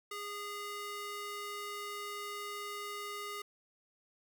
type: tone with high-pass filter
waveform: square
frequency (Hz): 410.2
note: G#4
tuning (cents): -21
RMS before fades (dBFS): -42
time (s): 0.11-3.42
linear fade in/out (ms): 5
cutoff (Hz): 860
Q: 0.95
effects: none